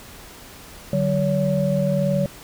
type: tone cluster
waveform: sine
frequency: 148.3 / 189.6 / 566 Hz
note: D3 / F#3 / C#5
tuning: +17 / +43 / +36 cents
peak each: -22 dBFS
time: 0.93-2.26 s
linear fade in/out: 2 ms
effects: pink hiss -42 dBFS RMS until 2.43 s